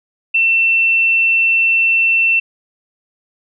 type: tone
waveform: sine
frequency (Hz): 2690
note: E7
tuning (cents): +34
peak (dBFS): -10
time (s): 0.34-2.4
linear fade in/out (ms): 10
effects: none